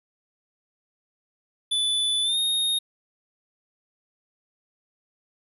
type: tone with pitch glide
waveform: square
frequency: 3484 to 3713 Hz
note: A7 to A#7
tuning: -18 to -8 cents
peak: -22 dBFS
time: 1.71-2.79 s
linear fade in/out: 10 ms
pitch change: +110 cents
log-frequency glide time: 2.23-2.38 s
effects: resampled to 32000 Hz